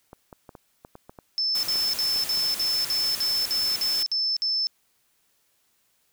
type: clicks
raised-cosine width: 1 ms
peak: -28 dBFS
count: 12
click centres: 0.131 / 0.328 / 0.492 / 0.552 / 0.849 / 0.954 / 1.095 / 1.188 / 1.677 / 1.757 / 2.161 / 2.374 s
type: tone bursts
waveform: sine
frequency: 5274 Hz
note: E8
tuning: in tune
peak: -22 dBFS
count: 11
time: 1.38-4.67 s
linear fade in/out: 0 ms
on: 250 ms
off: 54 ms
type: noise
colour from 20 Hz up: white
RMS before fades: -34 dBFS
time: 1.55-4.03 s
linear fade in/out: 2 ms
effects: white hiss -68 dBFS RMS until 6.12 s